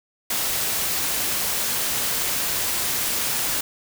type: noise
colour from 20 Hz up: white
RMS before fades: -24 dBFS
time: 0.3-3.61 s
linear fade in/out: 5 ms
effects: none